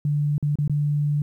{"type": "tone with dropouts", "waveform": "sine", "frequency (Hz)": 146.83, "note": "D3", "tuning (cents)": 0, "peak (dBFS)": -19, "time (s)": [0.05, 1.22], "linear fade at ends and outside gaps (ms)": 2, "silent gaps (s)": [[0.381, 0.426], [0.556, 0.586], [0.678, 0.696]], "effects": ["10-bit"]}